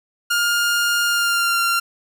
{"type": "tone with pitch glide", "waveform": "sawtooth", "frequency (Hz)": [1412, 1381.3], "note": ["F6", "F6"], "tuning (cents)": [19, -19], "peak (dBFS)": -13, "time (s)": [0.3, 1.8], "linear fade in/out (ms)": 10, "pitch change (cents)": -38, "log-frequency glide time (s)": [1.05, 1.61], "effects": []}